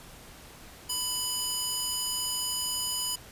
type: tone with high-pass filter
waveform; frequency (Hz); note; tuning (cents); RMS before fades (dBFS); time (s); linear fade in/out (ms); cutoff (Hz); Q
square; 994; B5; +11; -31; 0.89-3.16; 10; 4200; 0.66
effects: pink hiss -49 dBFS RMS until 3.31 s + resampled to 32000 Hz